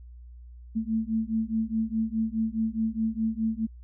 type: beating tone pair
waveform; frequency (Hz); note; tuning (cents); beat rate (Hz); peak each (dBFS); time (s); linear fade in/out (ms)
sine; 220 / 224.8; A3 / A3; 0 / +37; 4.8; -28; 0.75-3.67; 20
effects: added 60 Hz sine -43 dBFS peak until 3.83 s